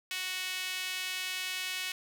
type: tone with high-pass filter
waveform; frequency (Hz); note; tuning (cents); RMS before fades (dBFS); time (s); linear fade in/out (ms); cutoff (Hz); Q
sawtooth; 370; F#4; 0; -36; 0.11-1.92; 2; 2500; 1.8
effects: none